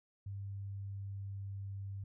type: tone with pitch glide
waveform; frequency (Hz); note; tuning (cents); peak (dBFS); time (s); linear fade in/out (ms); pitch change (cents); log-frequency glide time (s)
sine; 99.1 to 98.42; G2 to G2; +19 to +7; -40; 0.26-2.04; 5; -12; 0.42-1.76
effects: none